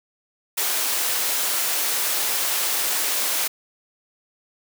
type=high-pass noise; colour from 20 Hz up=white; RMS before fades=-23 dBFS; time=0.57-3.48 s; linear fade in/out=10 ms; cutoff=400 Hz; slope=12 dB/octave; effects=none